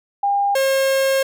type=tone pair in turn; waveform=sine / 45% pulse; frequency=804 / 537.9 Hz; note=G5 / C5; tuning=+44 / +48 cents; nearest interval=perfect fifth; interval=696 cents; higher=first; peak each=-15 dBFS; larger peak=neither; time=0.23-0.55 / 0.55-1.23 s; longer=second; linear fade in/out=5 ms; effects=none